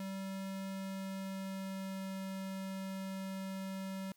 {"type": "tone with pitch glide", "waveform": "square", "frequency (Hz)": [193, 191.78], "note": ["G3", "G3"], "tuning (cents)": [-27, -38], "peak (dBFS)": -40, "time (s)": [0, 4.12], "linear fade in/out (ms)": 2, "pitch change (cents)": -11, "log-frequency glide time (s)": [0.79, 2.13], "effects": ["white hiss -71 dBFS RMS until 4.16 s"]}